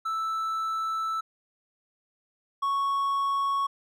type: tone pair in turn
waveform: triangle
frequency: 1318.5 / 1108.7 Hz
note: E6 / C#6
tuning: 0 / 0 cents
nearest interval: minor third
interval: 300 cents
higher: first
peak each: -25 / -22 dBFS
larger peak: second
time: 0.05-1.21 / 2.62-3.67 s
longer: first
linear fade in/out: 10 ms
effects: none